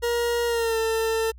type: tone with pitch glide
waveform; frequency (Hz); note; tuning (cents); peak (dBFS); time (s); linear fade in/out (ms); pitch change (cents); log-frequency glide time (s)
40% pulse; 473.6 to 448.3; A#4 to A4; +27 to +32; -21; 0.02-1.32; 20; -95; 0.46-0.78
effects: added 60 Hz sine -42 dBFS peak until 1.38 s